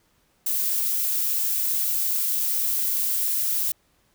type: noise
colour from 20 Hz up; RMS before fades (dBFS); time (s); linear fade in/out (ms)
violet; -24; 0.46-3.72; 5
effects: pink hiss -65 dBFS RMS until 4.14 s